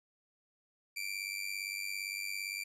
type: tone with amplitude modulation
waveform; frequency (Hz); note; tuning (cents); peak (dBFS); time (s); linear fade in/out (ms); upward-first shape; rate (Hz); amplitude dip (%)
sawtooth; 2349; D7; 0; -30; 0.96-2.64; 10; sine; 97.6; 80
effects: resampled to 32000 Hz